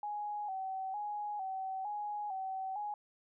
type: tone with vibrato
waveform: sine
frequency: 797 Hz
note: G5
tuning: 28 cents sharp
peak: -36 dBFS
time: 0.03-2.94 s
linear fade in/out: 2 ms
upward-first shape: square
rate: 1.1 Hz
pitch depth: 75 cents each way
effects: none